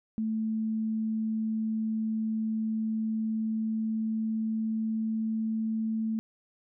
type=tone with pitch glide; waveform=sine; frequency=220 to 221.4 Hz; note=A3 to A3; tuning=0 to +11 cents; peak=-27 dBFS; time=0.18-6.19 s; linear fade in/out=0 ms; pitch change=+11 cents; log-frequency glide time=2.61-6.03 s; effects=none